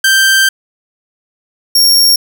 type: tone pair in turn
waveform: sawtooth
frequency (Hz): 1568 / 5536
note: G6 / F8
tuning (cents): 0 / -16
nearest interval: octave + minor seventh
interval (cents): 2184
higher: second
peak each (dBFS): -3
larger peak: neither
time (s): 0.04-0.49 / 1.75-2.16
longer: first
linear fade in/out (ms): 5
effects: none